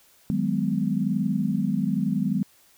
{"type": "chord", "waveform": "sine", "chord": "G# minor seventh", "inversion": "second", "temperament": "just", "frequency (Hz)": [155.74, 186.89, 207.7, 249.2], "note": ["D#3", "F#3", "G#3", "B3"], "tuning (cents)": [2, 18, 0, 16], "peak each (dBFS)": [-30, -26, -26, -28], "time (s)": [0.3, 2.43], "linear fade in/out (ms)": 0, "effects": ["white hiss -58 dBFS RMS until 2.77 s"]}